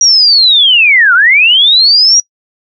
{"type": "linear two-way sweep", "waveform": "sine", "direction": "down then up", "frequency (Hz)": [5780, 1358, 5780], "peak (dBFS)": -3, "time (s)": [0.01, 2.2], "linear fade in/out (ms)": 2, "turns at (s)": 1.14, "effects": ["noise-tail reverb RT60 0.1 s tail -25 dB re dry"]}